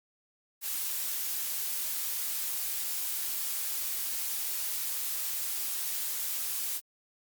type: noise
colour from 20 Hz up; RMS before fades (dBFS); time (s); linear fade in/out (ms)
blue; -33; 0.61-6.81; 50
effects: Opus 48 kbps